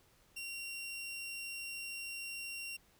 sawtooth tone, 2753 Hz, F7, 25 cents flat, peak -38 dBFS, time 0.36-2.77 s, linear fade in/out 10 ms, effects pink hiss -68 dBFS RMS until 2.99 s

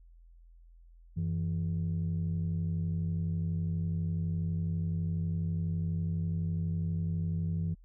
sine tone pair together, 92.74 / 164.81 Hz, F#2 / E3, +5 / 0 cents, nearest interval minor seventh, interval 995 cents, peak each -31 / -30 dBFS, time 1.16-7.75 s, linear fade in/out 20 ms, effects tanh soft clip ceiling -25 dBFS + added 42 Hz sine -53 dBFS peak until 7.84 s

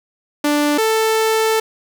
sawtooth tone pair in turn, 294 / 441.9 Hz, D4 / A4, +2 / +7 cents, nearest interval perfect fifth, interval 705 cents, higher second, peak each -10 dBFS, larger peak neither, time 0.44-0.78 / 0.78-1.6 s, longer second, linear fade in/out 5 ms, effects 8-bit

